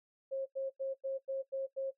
sine tone bursts, 538 Hz, C5, 48 cents sharp, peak -33 dBFS, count 7, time 0.31-1.912 s, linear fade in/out 20 ms, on 150 ms, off 92 ms, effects noise-tail reverb RT60 0.1 s tail -19 dB re dry

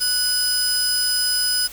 sawtooth tone pair together, 1480 / 5014 Hz, F#6 / D#8, 0 / +12 cents, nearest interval octave + major sixth, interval 2112 cents, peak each -24 / -16 dBFS, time 0-1.68 s, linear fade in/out 20 ms, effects added 40 Hz sine -46 dBFS peak until 1.72 s + white hiss -39 dBFS RMS until 1.72 s

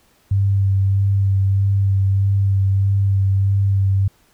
sine tone with vibrato, 98 Hz, G2, in tune, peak -13 dBFS, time 0.31-4.08 s, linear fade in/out 5 ms, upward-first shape sine, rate 1.6 Hz, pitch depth 17 cents each way, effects pink hiss -57 dBFS RMS until 4.33 s

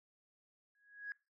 sine tone with exponential growth, 1661.2 Hz, G#6, in tune, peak -37 dBFS, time 0.75-1.12 s, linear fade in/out 1 ms, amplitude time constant 80 ms, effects noise-tail reverb RT60 0.3 s tail -23 dB re dry + tanh soft clip ceiling -34 dBFS

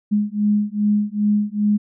sine beating tone pair, 207 / 209.5 Hz, G#3 / G#3, -5 / +15 cents, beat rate 2.5 Hz, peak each -19 / -19 dBFS, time 0.11-1.78 s, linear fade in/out 20 ms, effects none

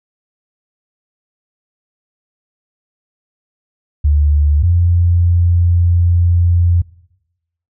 sine tone pair in turn, 73.7 / 86.85 Hz, D2 / F2, +7 / -9 cents, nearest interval minor third, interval 284 cents, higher second, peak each -8 dBFS, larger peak neither, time 4.04-4.63 / 4.63-6.82 s, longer second, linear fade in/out 10 ms, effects noise-tail reverb RT60 0.9 s tail -22 dB re dry

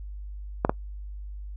clicks, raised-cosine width 1 ms, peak -6 dBFS, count 2, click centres 0.649 / 0.695 s, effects noise-tail reverb RT60 0.1 s tail -24 dB re dry + added 50 Hz sine -35 dBFS peak until 1.56 s

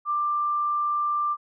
sine tone, 1184 Hz, D6, 14 cents sharp, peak -22 dBFS, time 0.05-1.37 s, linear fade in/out 50 ms, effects none

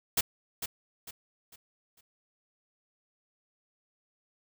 white noise with echo, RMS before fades -26 dBFS, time 0.17-0.21 s, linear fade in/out 5 ms, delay 450 ms, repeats 4, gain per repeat -9 dB, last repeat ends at 2.01 s, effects none

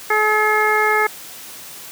harmonic tone, 427.2 Hz, G#4, 49 cents sharp, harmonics 1 / 2 / 3 / 4 / 5, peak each -20 / -20 / -20 / -20 / -20 dBFS, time 0.1-1.07 s, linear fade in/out 5 ms, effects white hiss -36 dBFS RMS until 1.91 s + high-pass 100 Hz 12 dB/octave

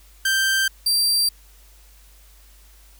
sawtooth tone pair in turn, 1568 / 4708 Hz, G6 / D8, 0 / +3 cents, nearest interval octave + perfect fifth, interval 1903 cents, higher second, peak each -14 dBFS, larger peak neither, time 0.25-0.68 / 0.86-1.29 s, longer neither, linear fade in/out 5 ms, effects added 50 Hz sine -48 dBFS peak until 2.99 s + white hiss -54 dBFS RMS until 2.99 s

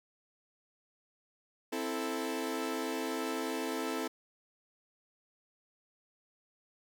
sawtooth chord, A minor, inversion first, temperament equal, 261.6 / 329.6 / 440 Hz, C4 / E4 / A4, 0 / 0 / 0 cents, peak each -34 dBFS, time 1.72-4.08 s, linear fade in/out 10 ms, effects none

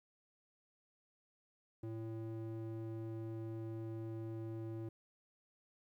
square tone with band-pass filter, 112 Hz, A2, 31 cents sharp, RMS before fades -44 dBFS, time 1.83-4.89 s, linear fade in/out 5 ms, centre 250 Hz, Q 2.6, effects 13-bit

